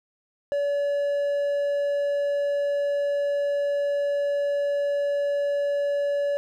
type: tone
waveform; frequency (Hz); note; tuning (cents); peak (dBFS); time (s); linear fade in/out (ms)
triangle; 571; D5; -49; -20; 0.52-6.37; 0
effects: none